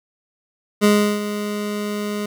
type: tone with ADSR envelope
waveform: 25% pulse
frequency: 207.7 Hz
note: G#3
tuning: in tune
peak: -7 dBFS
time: 0.81-2.26 s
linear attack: 32 ms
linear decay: 350 ms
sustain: -12 dB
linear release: 5 ms
effects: none